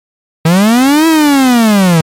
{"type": "linear two-way sweep", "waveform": "45% pulse", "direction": "up then down", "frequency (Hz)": [156, 329, 156], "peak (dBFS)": -5, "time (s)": [0.45, 2.01], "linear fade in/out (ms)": 5, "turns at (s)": 1.07, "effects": ["MP3 64 kbps"]}